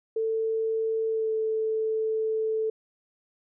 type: tone with pitch glide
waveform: sine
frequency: 445.1 to 439.7 Hz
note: A4 to A4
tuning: +20 to -1 cents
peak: -24 dBFS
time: 0.16-2.7 s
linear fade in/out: 5 ms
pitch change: -21 cents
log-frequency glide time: 1.09-1.32 s
effects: none